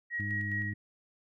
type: tone with tremolo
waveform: sine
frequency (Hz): 1900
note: A#6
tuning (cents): +33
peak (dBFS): -31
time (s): 0.1-0.74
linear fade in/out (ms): 50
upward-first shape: square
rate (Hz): 4.8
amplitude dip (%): 35
type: harmonic tone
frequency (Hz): 103.5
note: G#2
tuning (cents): -5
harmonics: 1 / 2 / 3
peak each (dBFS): -35 / -41 / -45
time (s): 0.19-0.74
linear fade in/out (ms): 10
effects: none